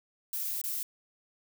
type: noise with dropouts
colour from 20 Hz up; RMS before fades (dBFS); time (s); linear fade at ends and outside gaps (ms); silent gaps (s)
violet; -34; 0.33-0.83; 1; 0.615-0.639
effects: none